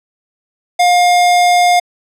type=tone; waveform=square; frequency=710 Hz; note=F5; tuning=28 cents sharp; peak=-8 dBFS; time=0.79-1.8 s; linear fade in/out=10 ms; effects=low-pass 10000 Hz 12 dB/octave